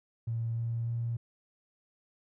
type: tone with pitch steps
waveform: triangle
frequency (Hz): 115 / 116.07 / 117.15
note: A#2 / A#2 / A#2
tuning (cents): -23 / -7 / +9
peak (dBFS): -26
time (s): 0.27-1.17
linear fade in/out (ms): 10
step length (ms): 300
effects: tanh soft clip ceiling -28 dBFS